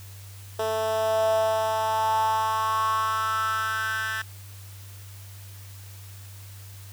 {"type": "tone with high-pass filter sweep", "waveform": "10% pulse", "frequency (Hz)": 220, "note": "A3", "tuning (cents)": 0, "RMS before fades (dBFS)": -25, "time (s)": [0.59, 4.22], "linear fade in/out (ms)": 5, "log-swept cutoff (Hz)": [520, 1700], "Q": 6.4, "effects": ["added 98 Hz sine -41 dBFS peak until 6.92 s", "white hiss -49 dBFS RMS until 6.92 s"]}